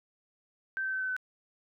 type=tone with pitch steps; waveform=sine; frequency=1555 / 1544.3 / 1533.6 / 1523 / 1512.5 Hz; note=G6 / G6 / G6 / F#6 / F#6; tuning=-14 / -26 / -38 / +50 / +38 cents; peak=-30 dBFS; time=0.77-1.165 s; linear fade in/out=0 ms; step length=79 ms; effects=none